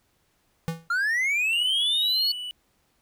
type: tone with exponential decay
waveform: square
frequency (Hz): 164.81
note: E3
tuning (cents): 0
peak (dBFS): -23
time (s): 0.68-0.88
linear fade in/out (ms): 0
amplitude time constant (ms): 43
type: linear sweep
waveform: triangle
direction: up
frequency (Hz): 1358 to 4440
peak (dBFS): -20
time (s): 0.9-2.32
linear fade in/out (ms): 5
type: tone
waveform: triangle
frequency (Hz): 2960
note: F#7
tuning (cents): 0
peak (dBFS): -30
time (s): 1.53-2.51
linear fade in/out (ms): 0
effects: pink hiss -68 dBFS RMS until 3.01 s